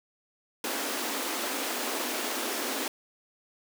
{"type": "high-pass noise", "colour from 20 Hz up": "pink", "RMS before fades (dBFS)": -32, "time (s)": [0.64, 2.88], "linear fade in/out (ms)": 2, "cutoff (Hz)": 230, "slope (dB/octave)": 96, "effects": []}